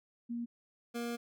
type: tone pair in turn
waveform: sine / 25% pulse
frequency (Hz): 236.4 / 236.4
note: A#3 / A#3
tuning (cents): +24 / +24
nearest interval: unison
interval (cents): 0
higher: neither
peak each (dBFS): -35 / -32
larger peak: second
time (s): 0.29-0.46 / 0.94-1.17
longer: second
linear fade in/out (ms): 20
effects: none